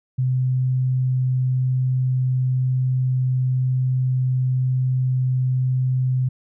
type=tone; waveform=sine; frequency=128.5 Hz; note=C3; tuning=31 cents flat; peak=-17 dBFS; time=0.18-6.29 s; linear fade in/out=10 ms; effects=none